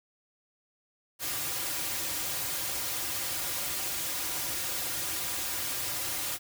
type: noise with comb filter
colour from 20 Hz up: white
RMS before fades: -33 dBFS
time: 1.19-6.39 s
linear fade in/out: 50 ms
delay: 4.6 ms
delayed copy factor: -0.8
effects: none